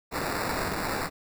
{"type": "noise with sample-and-hold", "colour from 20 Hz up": "blue", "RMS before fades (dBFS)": -30, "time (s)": [0.11, 1.1], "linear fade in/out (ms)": 50, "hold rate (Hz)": 3150, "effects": []}